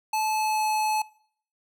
square tone with pitch glide, 867 to 860.5 Hz, A5 to A5, -26 to -39 cents, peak -24 dBFS, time 0.13-1.02 s, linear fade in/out 5 ms, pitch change -13 cents, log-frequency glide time 0.24-0.65 s, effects noise-tail reverb RT60 0.6 s tail -22 dB re dry

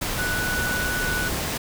sine tone in noise, 1480 Hz, F#6, in tune, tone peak -25 dBFS, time 0.18-1.29 s, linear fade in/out 10 ms, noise pink, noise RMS -27 dBFS, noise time 0.01-1.58 s, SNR -1 dB, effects none

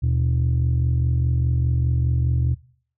sine tone pair together, 77.78 / 122.68 Hz, D#2 / B2, 0 / -11 cents, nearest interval minor sixth, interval 789 cents, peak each -18 dBFS, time 0.02-2.55 s, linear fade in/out 20 ms, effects noise-tail reverb RT60 0.5 s tail -21 dB re dry + tanh soft clip ceiling -14 dBFS

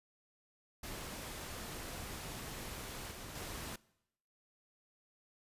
pink noise with level steps, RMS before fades -45 / -48 / -44 dBFS, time 0.83-3.76 s, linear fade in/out 5 ms, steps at 3.11 / 3.35 s, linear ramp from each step 5 ms, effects noise-tail reverb RT60 0.8 s tail -22 dB re dry + resampled to 32000 Hz

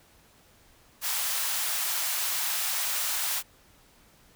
white high-pass noise, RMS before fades -29 dBFS, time 1.01-3.43 s, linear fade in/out 50 ms, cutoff 700 Hz, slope 24 dB/octave, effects pink hiss -59 dBFS RMS until 4.35 s

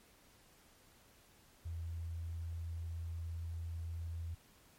sine tone, 83.4 Hz, E2, 21 cents sharp, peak -39 dBFS, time 1.65-4.35 s, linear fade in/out 10 ms, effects pink hiss -65 dBFS RMS until 4.78 s + MP3 64 kbps

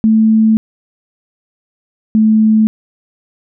sine tone pair in turn, 220 / 217.9 Hz, A3 / A3, 0 / -17 cents, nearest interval unison, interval 17 cents, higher first, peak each -6 dBFS, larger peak neither, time 0.04-0.57 / 2.15-2.67 s, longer first, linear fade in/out 0 ms, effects none

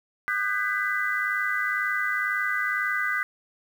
sine tone cluster, 1218 / 1504 / 1606 / 1993 Hz, D#6 / F#6 / G6 / B6, -37 / +28 / +41 / +15 cents, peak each -31 / -28 / -31 / -28 dBFS, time 0.28-3.23 s, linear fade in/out 0 ms, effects 8-bit

